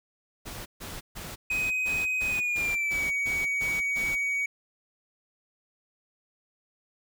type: noise bursts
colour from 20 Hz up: pink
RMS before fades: -39 dBFS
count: 11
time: 0.45-4.16 s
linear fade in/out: 20 ms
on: 210 ms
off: 140 ms
type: tone with pitch glide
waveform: triangle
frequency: 2515 to 2254 Hz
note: D#7 to C#7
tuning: +18 to +28 cents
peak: -24 dBFS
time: 1.5-4.46 s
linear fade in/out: 5 ms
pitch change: -190 cents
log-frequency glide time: 2.27-3.07 s
effects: none